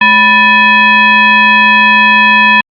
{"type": "tone with frequency modulation", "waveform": "sine", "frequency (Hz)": 1760, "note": "A6", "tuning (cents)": 0, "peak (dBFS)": -3, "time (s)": [0.01, 2.61], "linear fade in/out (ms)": 5, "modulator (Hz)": 774, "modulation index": 1.4, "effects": ["Opus 48 kbps"]}